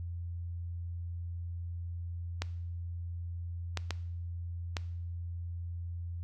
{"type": "clicks", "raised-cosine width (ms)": 0.2, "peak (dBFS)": -16, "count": 4, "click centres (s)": [2.42, 3.773, 3.907, 4.768], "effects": ["noise-tail reverb RT60 0.7 s tail -19 dB re dry", "added 86 Hz sine -36 dBFS peak until 6.23 s"]}